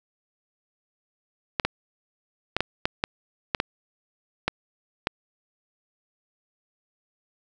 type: clicks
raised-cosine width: 0.3 ms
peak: -6 dBFS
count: 10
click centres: 1.598 / 1.65 / 2.566 / 2.606 / 2.855 / 3.039 / 3.548 / 3.601 / 4.48 / 5.071 s
effects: none